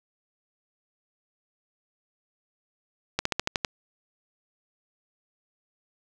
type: slowing click train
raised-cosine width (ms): 0.2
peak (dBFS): -7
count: 7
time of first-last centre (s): 3.19-3.648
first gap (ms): 64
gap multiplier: 1.07
effects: none